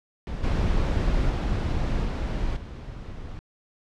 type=noise with level steps; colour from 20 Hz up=brown; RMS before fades=-31 / -23 / -25 / -27 / -37 dBFS; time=0.27-3.39 s; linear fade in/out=0 ms; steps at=0.43 / 1.29 / 2.04 / 2.56 s; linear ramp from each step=10 ms; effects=low-pass 5000 Hz 12 dB/octave